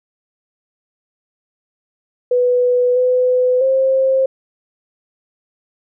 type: tone with pitch steps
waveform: sine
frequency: 494.2 / 503 / 530 Hz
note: B4 / B4 / C5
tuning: +1 / +32 / +22 cents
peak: -11 dBFS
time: 2.31-4.26 s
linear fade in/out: 5 ms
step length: 650 ms
effects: none